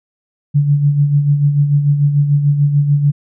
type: tone with tremolo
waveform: sine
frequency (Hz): 144.4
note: D3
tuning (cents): -29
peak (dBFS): -7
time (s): 0.54-3.12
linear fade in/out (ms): 20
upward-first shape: sine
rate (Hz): 6.8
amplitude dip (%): 55
effects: none